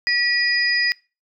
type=tone cluster; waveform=sine; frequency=1931 / 2446 / 4943 Hz; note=B6 / D#7 / D#8; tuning=-39 / -30 / -12 cents; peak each=-19 / -27 / -21 dBFS; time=0.07-0.92 s; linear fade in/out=0 ms; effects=noise-tail reverb RT60 0.3 s tail -23 dB re dry